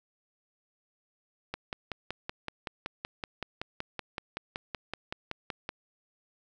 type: click train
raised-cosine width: 0.3 ms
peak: -18 dBFS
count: 23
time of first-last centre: 1.54-5.691 s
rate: 5.3 Hz
effects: none